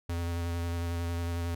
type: tone with vibrato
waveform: square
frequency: 85.3 Hz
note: F2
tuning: 40 cents flat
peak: -31 dBFS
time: 0.09-1.55 s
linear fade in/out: 5 ms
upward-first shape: square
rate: 11 Hz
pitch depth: 14 cents each way
effects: none